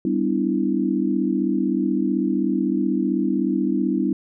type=chord; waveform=sine; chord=E minor seventh; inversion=first; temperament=equal with one note detuned; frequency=196 / 250.7 / 293.7 / 329.6 Hz; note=G3 / B3 / D4 / E4; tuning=0 / +26 / 0 / 0 cents; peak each=-24 dBFS; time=0.05-4.13 s; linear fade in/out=2 ms; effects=none